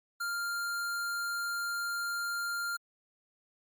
square tone, 1396.9 Hz, F6, in tune, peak -33 dBFS, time 0.2-2.77 s, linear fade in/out 10 ms, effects Opus 48 kbps

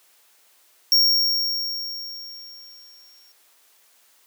square tone with exponential decay, 5540 Hz, F8, 15 cents flat, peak -13 dBFS, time 0.92-3.32 s, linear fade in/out 1 ms, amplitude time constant 520 ms, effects white hiss -58 dBFS RMS until 4.26 s + high-pass 400 Hz 12 dB/octave

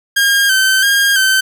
sawtooth tone with vibrato, 1579 Hz, G6, 12 cents sharp, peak -6 dBFS, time 0.16-1.41 s, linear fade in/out 10 ms, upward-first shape square, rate 1.5 Hz, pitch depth 42 cents each way, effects none

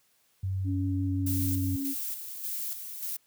sine tone, 95.2 Hz, F#2, 50 cents sharp, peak -27 dBFS, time 0.43-1.76 s, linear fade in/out 5 ms
sine tone with pitch glide, 280 to 274.9 Hz, C#4 to C#4, +18 to -14 cents, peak -30 dBFS, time 0.64-1.95 s, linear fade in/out 50 ms, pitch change -32 cents, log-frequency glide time 1.01-1.8 s
violet noise with tremolo, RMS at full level -34 dBFS, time 1.26-3.17 s, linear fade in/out 10 ms, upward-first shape square, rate 1.7 Hz, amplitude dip 50%
effects white hiss -68 dBFS RMS until 3.26 s + high-pass 60 Hz 12 dB/octave

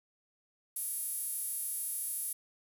sawtooth tone with high-pass filter, 466.8 Hz, A#4, 2 cents sharp, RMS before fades -37 dBFS, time 0.76-2.33 s, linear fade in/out 5 ms, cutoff 11000 Hz, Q 5.3, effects none

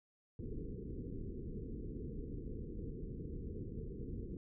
pink low-pass noise, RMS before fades -44 dBFS, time 0.39-4.37 s, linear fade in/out 2 ms, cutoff 470 Hz, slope 96 dB/octave, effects none

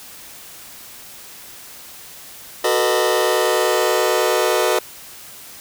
sawtooth chord, B dominant seventh, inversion second, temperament just, 370.4 / 444.5 / 493.9 / 617.4 Hz, F#4 / A4 / B4 / D#5, +2 / +18 / 0 / -14 cents, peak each -17 dBFS, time 2.64-4.79 s, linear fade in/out 5 ms, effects white hiss -39 dBFS RMS until 5.6 s

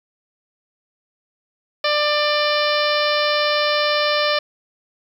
harmonic tone, 594 Hz, D5, 20 cents sharp, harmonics 1 / 2 / 3 / 4 / 5 / 6 / 7 / 8 / 9, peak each -20 / -23 / -25 / -26 / -27 / -28 / -28 / -29 / -30 dBFS, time 1.84-4.39 s, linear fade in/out 5 ms, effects 8-bit

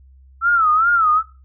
sine tone with vibrato, 1319 Hz, E6, 1 cent sharp, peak -12 dBFS, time 0.41-1.23 s, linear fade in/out 50 ms, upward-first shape sine, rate 2.5 Hz, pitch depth 130 cents each way, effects noise-tail reverb RT60 0.3 s tail -18 dB re dry + added 66 Hz sine -44 dBFS peak until 1.44 s

